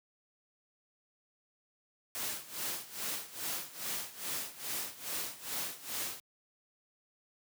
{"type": "noise with tremolo", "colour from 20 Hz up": "white", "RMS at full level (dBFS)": -36, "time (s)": [2.15, 6.2], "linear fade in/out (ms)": 0, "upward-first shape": "sine", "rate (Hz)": 2.4, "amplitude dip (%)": 85, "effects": ["high-pass 100 Hz 12 dB/octave"]}